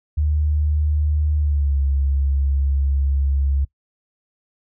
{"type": "tone with pitch glide", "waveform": "sine", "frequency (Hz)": [75.2, 68.96], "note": ["D2", "C#2"], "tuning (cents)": [42, -8], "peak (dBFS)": -16, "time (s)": [0.17, 3.65], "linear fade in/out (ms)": 10, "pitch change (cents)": -150, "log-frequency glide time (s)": [1.36, 1.79], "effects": ["noise-tail reverb RT60 0.1 s tail -21 dB re dry"]}